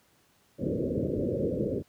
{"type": "low-pass noise", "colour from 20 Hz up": "white", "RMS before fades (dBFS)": -29, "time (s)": [0.58, 1.83], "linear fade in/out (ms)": 50, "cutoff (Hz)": 560, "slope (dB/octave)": 96, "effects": ["pink hiss -65 dBFS RMS until 1.88 s", "high-pass 80 Hz 12 dB/octave"]}